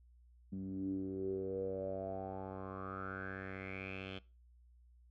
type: tone with low-pass filter sweep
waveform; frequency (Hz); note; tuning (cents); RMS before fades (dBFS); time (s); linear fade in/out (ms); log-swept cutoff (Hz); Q
10% pulse; 95.5; G2; -45; -42; 0.52-4.19; 10; 220 to 3100; 7.7
effects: noise-tail reverb RT60 0.3 s tail -21 dB re dry + added 60 Hz sine -61 dBFS peak until 5.1 s